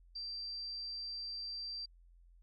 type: tone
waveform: sine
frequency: 4699 Hz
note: D8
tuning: in tune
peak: -40 dBFS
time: 0.15-1.86 s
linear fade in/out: 10 ms
effects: added 43 Hz sine -59 dBFS peak until 2.42 s

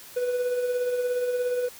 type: tone with tremolo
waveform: triangle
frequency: 493.9 Hz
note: B4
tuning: in tune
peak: -20 dBFS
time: 0.16-1.69 s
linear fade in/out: 10 ms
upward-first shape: sine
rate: 17 Hz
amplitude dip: 40%
effects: white hiss -46 dBFS RMS until 1.79 s

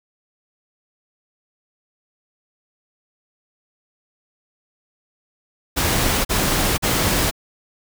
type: noise bursts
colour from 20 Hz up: pink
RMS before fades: -19 dBFS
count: 3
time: 5.76-7.312 s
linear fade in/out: 20 ms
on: 490 ms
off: 41 ms
effects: none

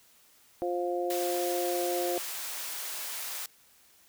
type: harmonic tone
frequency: 176 Hz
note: F3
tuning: 14 cents sharp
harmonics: 2 / 3 / 4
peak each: -31 / -33 / -34 dBFS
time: 0.62-2.18 s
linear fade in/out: 0 ms
type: high-pass noise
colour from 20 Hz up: white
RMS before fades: -37 dBFS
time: 1.1-3.46 s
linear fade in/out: 2 ms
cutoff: 590 Hz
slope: 12 dB/octave
effects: white hiss -61 dBFS RMS until 4.08 s

